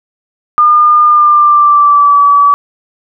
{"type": "tone with pitch glide", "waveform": "sine", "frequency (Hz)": [1210, 1146.1], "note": ["D#6", "D6"], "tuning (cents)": [-49, -43], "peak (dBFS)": -3, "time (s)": [0.58, 2.54], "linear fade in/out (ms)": 0, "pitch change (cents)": -94, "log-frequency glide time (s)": [1.05, 2.21], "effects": []}